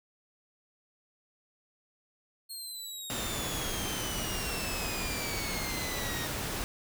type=exponential sweep; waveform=20% pulse; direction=down; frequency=4270 to 1843 Hz; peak=-33 dBFS; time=2.49-6.28 s; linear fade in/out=20 ms
type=noise; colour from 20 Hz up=pink; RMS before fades=-35 dBFS; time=3.1-6.64 s; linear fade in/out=0 ms
effects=none